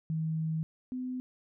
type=tone pair in turn; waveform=sine; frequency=159.4 / 253.8 Hz; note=D#3 / B3; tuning=+42 / +47 cents; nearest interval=minor sixth; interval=805 cents; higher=second; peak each=-29 / -33 dBFS; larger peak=first; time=0.1-0.63 / 0.92-1.2 s; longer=first; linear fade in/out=0 ms; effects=none